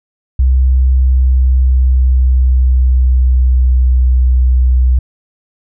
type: tone with pitch glide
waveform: sine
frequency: 64.5 to 62.85 Hz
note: C2 to B1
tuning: -24 to +31 cents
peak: -6 dBFS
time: 0.39-4.99 s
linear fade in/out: 5 ms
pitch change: -45 cents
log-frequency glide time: 0.9-4.06 s
effects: none